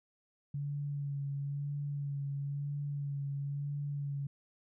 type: tone with vibrato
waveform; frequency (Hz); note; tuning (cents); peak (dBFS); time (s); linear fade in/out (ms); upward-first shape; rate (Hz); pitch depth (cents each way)
sine; 142.1; C#3; +43; -34; 0.54-4.27; 5; sine; 1; 24
effects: none